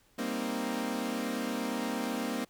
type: chord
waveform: sawtooth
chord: C minor seventh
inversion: second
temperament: equal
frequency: 196 / 233.1 / 261.6 / 311.1 Hz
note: G3 / Bb3 / C4 / Eb4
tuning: 0 / 0 / 0 / 0 cents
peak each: -37 / -31 / -32 / -36 dBFS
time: 0.18-2.45 s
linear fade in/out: 10 ms
effects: pink hiss -66 dBFS RMS until 2.49 s